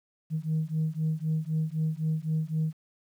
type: beating tone pair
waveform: sine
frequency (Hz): 155.7 / 159.6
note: D#3 / D#3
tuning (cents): +2 / +44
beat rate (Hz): 3.9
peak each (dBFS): -28 / -28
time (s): 0.3-2.74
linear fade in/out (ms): 50
effects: tanh soft clip ceiling -21 dBFS + 10-bit